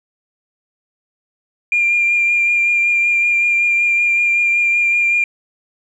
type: tone with vibrato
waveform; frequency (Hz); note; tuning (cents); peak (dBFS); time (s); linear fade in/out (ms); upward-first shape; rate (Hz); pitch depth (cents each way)
sine; 2396; D7; +34; -11; 1.72-5.24; 2; triangle; 5.3; 21
effects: tanh soft clip ceiling -7 dBFS